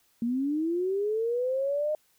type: linear sweep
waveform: sine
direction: up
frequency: 227.5 to 617 Hz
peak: -25 dBFS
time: 0.22-1.95 s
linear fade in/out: 2 ms
effects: white hiss -67 dBFS RMS until 2.18 s